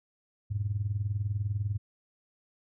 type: tone with tremolo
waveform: sine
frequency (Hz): 102.7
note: G#2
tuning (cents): -19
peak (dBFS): -24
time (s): 0.5-1.78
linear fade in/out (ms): 20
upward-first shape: sine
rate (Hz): 20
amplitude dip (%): 80
effects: tanh soft clip ceiling -20 dBFS